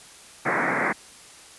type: band-pass noise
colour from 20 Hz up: white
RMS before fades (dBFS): -24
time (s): 0.45-0.93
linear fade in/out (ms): 10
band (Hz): 130 to 2200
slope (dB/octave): 96
effects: white hiss -47 dBFS RMS until 1.58 s + resampled to 24000 Hz